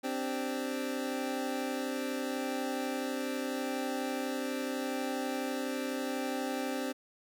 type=chord; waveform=25% pulse; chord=C suspended second; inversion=none; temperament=equal; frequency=261.6 / 293.7 / 392 Hz; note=C4 / D4 / G4; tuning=0 / 0 / 0 cents; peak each=-31 / -35 / -37 dBFS; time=0.03-6.93 s; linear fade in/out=20 ms; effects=none